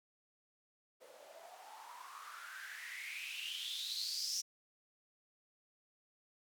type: noise with band-pass filter sweep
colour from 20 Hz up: blue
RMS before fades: -45 dBFS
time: 1-4.42 s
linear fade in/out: 20 ms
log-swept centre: 500 to 5700 Hz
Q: 8
effects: none